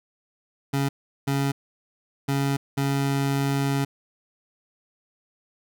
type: tone bursts at uneven times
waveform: 25% pulse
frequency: 138.59 Hz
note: C#3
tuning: in tune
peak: -18 dBFS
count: 4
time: 0.73-0.89 / 1.27-1.52 / 2.28-2.57 / 2.77-3.85 s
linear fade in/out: 10 ms
effects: none